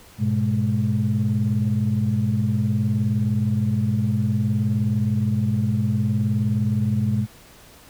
sine tone cluster, 103.9 / 123.3 / 210 Hz, G#2 / B2 / G#3, +1 / -2 / +19 cents, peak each -22 dBFS, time 0.18-7.27 s, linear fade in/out 50 ms, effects tanh soft clip ceiling -11 dBFS + pink hiss -48 dBFS RMS until 7.89 s

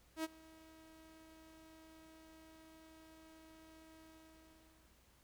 sawtooth tone with ADSR envelope, 319.4 Hz, D#4, 45 cents sharp, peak -32 dBFS, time 0.16-5.03 s, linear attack 80 ms, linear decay 29 ms, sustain -23 dB, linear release 960 ms, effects added 60 Hz sine -70 dBFS peak until 5.23 s + pink hiss -70 dBFS RMS until 5.23 s

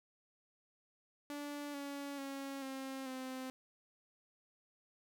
sawtooth tone with pitch steps, 290 / 282.1 / 274.4 / 266.9 / 259.6 Hz, D4 / C#4 / C#4 / C4 / C4, -22 / +30 / -17 / +35 / -13 cents, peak -38 dBFS, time 1.3-3.5 s, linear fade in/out 0 ms, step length 440 ms, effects none

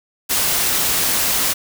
white noise, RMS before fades -18 dBFS, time 0.29-1.54 s, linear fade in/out 20 ms, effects none

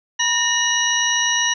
harmonic tone with a mistuned harmonic, 966 Hz, B5, 39 cents flat, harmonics 1 / 2 / 3 / 4 / 6, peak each -26 / -21 / -22 / -27 / -21 dBFS, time 0.19-1.54 s, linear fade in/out 10 ms, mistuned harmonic 2, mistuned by -89 cents, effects none

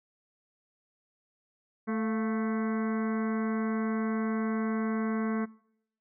harmonic tone with a mistuned harmonic, 220 Hz, A3, in tune, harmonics 1 / 2 / 3 / 4 / 5 / 6 / 7 / 8 / 9 / 10, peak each -29 / -36 / -43 / -49 / -40 / -47 / -44 / -53 / -47 / -54 dBFS, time 1.87-5.46 s, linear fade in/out 20 ms, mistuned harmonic 3, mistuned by +70 cents, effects noise-tail reverb RT60 0.7 s tail -23 dB re dry

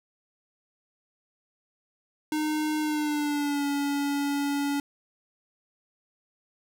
square tone with pitch glide, 306.4 to 284.2 Hz, D#4 to C#4, -27 to +43 cents, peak -26 dBFS, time 2.32-4.8 s, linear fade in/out 2 ms, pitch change -130 cents, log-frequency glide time 2.8-3.65 s, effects none

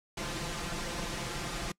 pink noise with comb filter, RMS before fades -36 dBFS, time 0.17-1.72 s, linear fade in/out 5 ms, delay 5.8 ms, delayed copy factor +0.75, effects noise-tail reverb RT60 0.1 s tail -24 dB re dry + low-pass 8000 Hz 12 dB/octave

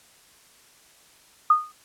sine tone with exponential decay, 1231 Hz, D#6, 19 cents flat, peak -10 dBFS, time 1.5-1.72 s, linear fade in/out 5 ms, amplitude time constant 47 ms, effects white hiss -55 dBFS RMS until 1.84 s + low-pass 11000 Hz 12 dB/octave

